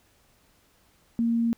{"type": "tone", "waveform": "sine", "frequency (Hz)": 231.9, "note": "A#3", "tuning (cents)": -9, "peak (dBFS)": -21, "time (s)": [1.19, 1.53], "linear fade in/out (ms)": 0, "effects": ["pink hiss -63 dBFS RMS until 1.57 s"]}